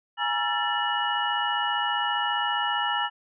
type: tone cluster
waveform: sine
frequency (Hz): 833 / 948 / 1347 / 1760 / 2917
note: G#5 / A#5 / E6 / A6 / F#7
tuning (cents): +5 / +29 / +37 / 0 / -25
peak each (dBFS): -30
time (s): 0.17-3.1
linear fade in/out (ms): 50
effects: none